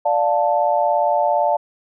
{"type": "chord", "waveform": "sine", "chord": "D minor", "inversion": "none", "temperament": "just", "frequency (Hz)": [587.3, 704.8, 881], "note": ["D5", "F5", "A5"], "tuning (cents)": [0, 16, 2], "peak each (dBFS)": -19, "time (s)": [0.05, 1.57], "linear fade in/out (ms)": 10, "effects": []}